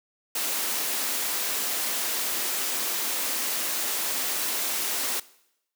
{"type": "high-pass noise", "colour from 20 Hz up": "white", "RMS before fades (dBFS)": -28, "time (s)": [0.35, 5.2], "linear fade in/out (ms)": 5, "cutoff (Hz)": 220, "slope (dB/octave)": 24, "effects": ["noise-tail reverb RT60 0.8 s tail -20 dB re dry"]}